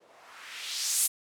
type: noise with low-pass filter sweep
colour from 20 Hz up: violet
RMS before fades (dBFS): -33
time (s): 0-1.08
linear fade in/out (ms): 20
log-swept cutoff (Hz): 460 to 11000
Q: 1.5
effects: none